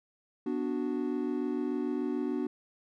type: chord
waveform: triangle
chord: B minor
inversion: none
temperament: equal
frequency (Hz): 246.9 / 293.7 / 370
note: B3 / D4 / F#4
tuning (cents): 0 / 0 / 0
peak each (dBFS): -32 / -31 / -33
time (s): 0.46-2.47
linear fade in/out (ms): 5
effects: none